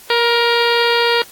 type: harmonic tone with a mistuned harmonic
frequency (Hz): 470.3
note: A#4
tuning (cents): +15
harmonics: 1 / 2 / 3 / 4 / 5 / 6 / 7 / 8 / 9 / 10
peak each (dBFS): -16 / -19 / -21 / -22 / -23 / -24 / -24 / -25 / -26 / -26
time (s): 0.1-1.22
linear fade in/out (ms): 2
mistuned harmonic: 2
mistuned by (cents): +16
effects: white hiss -41 dBFS RMS until 1.31 s + AAC 64 kbps